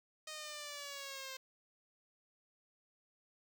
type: linear sweep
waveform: 5% pulse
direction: down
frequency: 622.3 to 523.3 Hz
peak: -33 dBFS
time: 0.27-1.37 s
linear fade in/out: 5 ms
effects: none